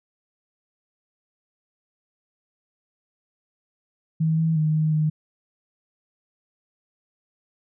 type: tone with pitch steps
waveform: sine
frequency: 159.6 / 161.7 / 154.8 / 155.9 / 154.2 Hz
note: D#3 / E3 / D#3 / D#3 / D#3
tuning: +44 / -33 / -9 / +4 / -15 cents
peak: -18 dBFS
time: 4.2-5.1 s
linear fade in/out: 10 ms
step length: 180 ms
effects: none